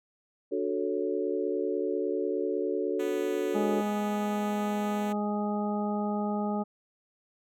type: chord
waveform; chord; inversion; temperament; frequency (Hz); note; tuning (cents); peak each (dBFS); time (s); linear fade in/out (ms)
sine; D major seventh; none; equal; 293.7 / 370 / 440 / 554.4; D4 / F#4 / A4 / C#5; 0 / 0 / 0 / 0; -34 / -31 / -31 / -36; 0.51-3.82; 20
type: tone with pitch glide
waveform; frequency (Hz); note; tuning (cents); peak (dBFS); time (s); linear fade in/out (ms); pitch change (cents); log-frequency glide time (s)
5% pulse; 246.9 to 248.5; B3 to B3; 0 to +11; -29; 2.99-5.13; 10; +11; 4.15-4.69
type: harmonic tone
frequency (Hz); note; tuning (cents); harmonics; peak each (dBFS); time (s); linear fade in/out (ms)
207.7; G#3; 0; 1 / 2 / 3 / 4 / 6; -29 / -36 / -37 / -35 / -41; 3.54-6.64; 20
effects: none